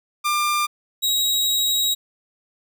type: tone pair in turn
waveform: sawtooth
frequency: 1195 / 3822 Hz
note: D6 / A#7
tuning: +30 / +43 cents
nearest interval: octave + minor sixth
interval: 2013 cents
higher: second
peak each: -15 dBFS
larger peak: neither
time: 0.24-0.67 / 1.02-1.95 s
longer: second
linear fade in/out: 20 ms
effects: none